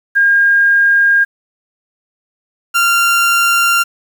sine / 30% pulse tone pair in turn, 1616 / 1385.3 Hz, G#6 / F6, -48 / -14 cents, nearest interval minor third, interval 266 cents, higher first, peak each -7 dBFS, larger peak neither, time 0.15-1.25 / 2.74-3.84 s, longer neither, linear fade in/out 20 ms, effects 7-bit

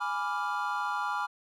triangle chord, G# diminished seventh, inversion none, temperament equal, 830.6 / 987.8 / 1174.7 / 1396.9 Hz, G#5 / B5 / D6 / F6, 0 / 0 / 0 / 0 cents, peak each -33 dBFS, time 0-1.27 s, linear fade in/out 20 ms, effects none

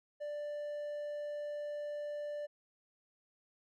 triangle tone, 589 Hz, D5, 5 cents sharp, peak -36 dBFS, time 0.2-2.47 s, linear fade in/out 20 ms, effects none

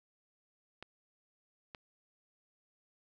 clicks, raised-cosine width 0.3 ms, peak -29 dBFS, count 2, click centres 0.826 / 1.748 s, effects none

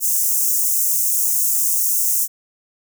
white high-pass noise, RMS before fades -18 dBFS, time 0-2.28 s, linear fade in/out 50 ms, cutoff 6100 Hz, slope 48 dB/octave, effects none

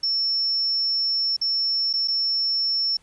sine tone with dropouts, 5400 Hz, E8, 41 cents sharp, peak -20 dBFS, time 0.03-2.97 s, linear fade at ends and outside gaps 5 ms, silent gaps 1.366-1.413 / 1.93-1.936 / 2.076-2.081 s, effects pink hiss -59 dBFS RMS until 3.02 s + resampled to 24000 Hz

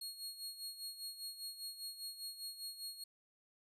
sawtooth tone with tremolo, 4300 Hz, C8, 47 cents sharp, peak -39 dBFS, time 0.01-3.04 s, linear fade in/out 5 ms, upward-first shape sine, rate 5 Hz, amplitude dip 70%, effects resampled to 32000 Hz

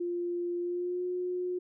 sine tone with pitch glide, 349.2 to 360.7 Hz, F4 to F#4, 0 to -44 cents, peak -30 dBFS, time 0-1.59 s, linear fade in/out 10 ms, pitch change +56 cents, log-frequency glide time 0.6-1.05 s, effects none

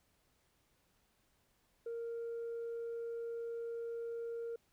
sine tone, 464.7 Hz, A#4, 5 cents flat, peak -37 dBFS, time 1.86-4.56 s, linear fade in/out 5 ms, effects tanh soft clip ceiling -37 dBFS + pink hiss -75 dBFS RMS until 4.72 s

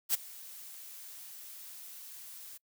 blue noise with ADSR envelope, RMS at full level -26 dBFS, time 0.09-2.58 s, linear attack 51 ms, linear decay 15 ms, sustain -22 dB, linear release 15 ms, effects noise-tail reverb RT60 0.1 s tail -25 dB re dry

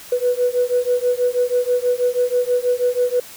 sine beating tone pair, 490 / 496.2 Hz, B4 / B4, -14 / +8 cents, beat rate 6.2 Hz, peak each -18 / -18 dBFS, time 0.12-3.2 s, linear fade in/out 5 ms, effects tanh soft clip ceiling -8 dBFS + white hiss -39 dBFS RMS until 3.36 s

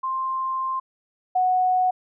sine tone pair in turn, 1051 / 737.4 Hz, C6 / F#5, +7 / -6 cents, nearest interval tritone, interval 613 cents, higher first, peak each -23 / -17 dBFS, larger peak second, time 0.03-0.8 / 1.35-1.91 s, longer first, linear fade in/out 10 ms, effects none

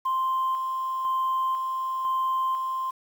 sine tone with tremolo, 1046.5 Hz, C6, in tune, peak -21 dBFS, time 0.05-2.91 s, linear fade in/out 10 ms, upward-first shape square, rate 1 Hz, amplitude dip 40%, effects tanh soft clip ceiling -20 dBFS + 8-bit

